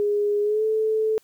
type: tone with pitch glide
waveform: sine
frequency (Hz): 412.8 to 436.8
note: G#4 to A4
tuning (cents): -10 to -13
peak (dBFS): -19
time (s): 0-1.18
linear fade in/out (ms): 0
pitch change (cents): +97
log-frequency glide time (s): 0.42-0.64
effects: white hiss -61 dBFS RMS until 1.23 s